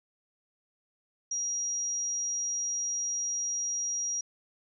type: tone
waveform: sine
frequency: 5720 Hz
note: F8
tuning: 41 cents sharp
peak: -29 dBFS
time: 1.31-4.21 s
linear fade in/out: 5 ms
effects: none